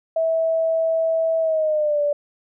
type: tone with pitch glide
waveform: sine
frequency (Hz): 651 to 583.3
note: E5 to D5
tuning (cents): -22 to -12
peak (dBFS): -17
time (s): 0.16-2.13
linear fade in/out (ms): 5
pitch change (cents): -190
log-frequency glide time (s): 1.4-2.02
effects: none